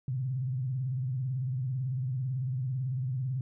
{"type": "tone with vibrato", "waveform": "sine", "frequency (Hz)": 129.1, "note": "C3", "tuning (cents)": -23, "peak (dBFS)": -29, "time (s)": [0.08, 3.41], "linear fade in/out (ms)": 2, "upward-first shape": "sine", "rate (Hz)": 18, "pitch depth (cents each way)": 120, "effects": []}